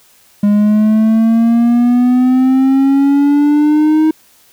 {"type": "exponential sweep", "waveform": "triangle", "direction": "up", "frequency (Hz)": [204.3, 315.5], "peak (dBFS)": -5, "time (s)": [0.43, 4.11], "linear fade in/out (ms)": 5, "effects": ["white hiss -48 dBFS RMS until 4.52 s"]}